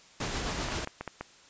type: noise with tremolo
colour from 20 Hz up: pink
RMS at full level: -32 dBFS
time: 0.2-0.85 s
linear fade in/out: 5 ms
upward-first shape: sine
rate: 7.7 Hz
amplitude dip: 30%
type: clicks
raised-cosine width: 0.5 ms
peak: -20 dBFS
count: 6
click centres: 0.686 / 0.722 / 0.874 / 1.01 / 1.077 / 1.21 s
effects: white hiss -56 dBFS RMS until 1.49 s + resampled to 16000 Hz